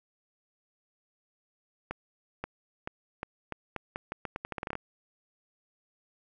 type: accelerating click train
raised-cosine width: 0.5 ms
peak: -19 dBFS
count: 18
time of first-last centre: 1.91-4.754 s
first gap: 530 ms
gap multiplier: 0.82
effects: none